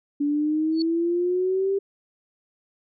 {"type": "exponential sweep", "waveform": "sine", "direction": "up", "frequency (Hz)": [286.5, 397], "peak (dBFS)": -20, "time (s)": [0.2, 1.79], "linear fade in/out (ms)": 10}
{"type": "tone with exponential growth", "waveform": "sine", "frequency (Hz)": 4435, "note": "C#8", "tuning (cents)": 0, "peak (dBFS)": -25, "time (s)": [0.72, 0.82], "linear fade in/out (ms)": 2, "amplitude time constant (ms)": 20}
{"effects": []}